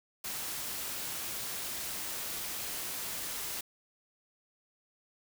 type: noise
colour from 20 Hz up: white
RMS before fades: -38 dBFS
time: 0.24-3.61 s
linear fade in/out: 5 ms
effects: none